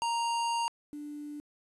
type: tone pair in turn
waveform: square / sine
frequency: 932.3 / 294.6 Hz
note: A#5 / D4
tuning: 0 / +6 cents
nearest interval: octave + minor sixth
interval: 1994 cents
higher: first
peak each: -29 / -38 dBFS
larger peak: first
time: 0.02-0.68 / 0.93-1.4 s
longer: first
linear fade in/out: 0 ms
effects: resampled to 24000 Hz + 10-bit